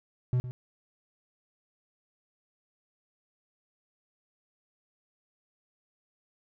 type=tone with echo; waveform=triangle; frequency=124.9 Hz; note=B2; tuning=20 cents sharp; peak=-21 dBFS; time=0.33-0.4 s; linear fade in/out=0 ms; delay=110 ms; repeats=1; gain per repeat=-12 dB; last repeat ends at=0.51 s; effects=none